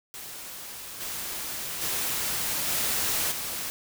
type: noise with level steps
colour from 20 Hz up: white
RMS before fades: -40 / -34 / -29 / -27 / -33 dBFS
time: 0.14-3.7 s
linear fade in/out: 0 ms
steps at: 1 / 1.81 / 2.67 / 3.31 s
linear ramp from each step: 10 ms
effects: none